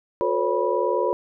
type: tone cluster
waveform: sine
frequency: 360.9 / 441.5 / 512 / 562 / 978 Hz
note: F#4 / A4 / C5 / C#5 / B5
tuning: -43 / +6 / -38 / +24 / -17 cents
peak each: -26 dBFS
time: 0.21-1.13 s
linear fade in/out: 0 ms
effects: none